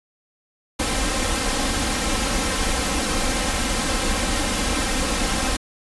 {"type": "noise with comb filter", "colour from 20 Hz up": "pink", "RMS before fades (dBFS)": -22, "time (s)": [0.79, 5.57], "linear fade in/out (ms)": 10, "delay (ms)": 3.8, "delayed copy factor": 0.7, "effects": ["resampled to 24000 Hz"]}